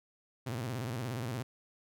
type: tone with vibrato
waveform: sawtooth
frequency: 120.5 Hz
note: B2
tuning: 42 cents flat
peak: -31 dBFS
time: 0.46-1.43 s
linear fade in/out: 10 ms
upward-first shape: square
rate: 17 Hz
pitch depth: 140 cents each way
effects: none